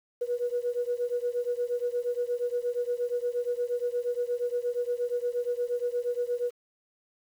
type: beating tone pair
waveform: sine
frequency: 481.9 / 490.4 Hz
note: B4 / B4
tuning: -43 / -12 cents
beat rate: 8.5 Hz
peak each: -29 / -30 dBFS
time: 0.21-6.51 s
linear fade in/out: 10 ms
effects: tanh soft clip ceiling -19 dBFS + 9-bit